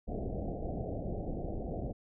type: low-pass noise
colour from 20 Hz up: pink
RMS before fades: -37 dBFS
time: 0.07-1.93 s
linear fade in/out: 20 ms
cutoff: 750 Hz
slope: 96 dB/octave
effects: none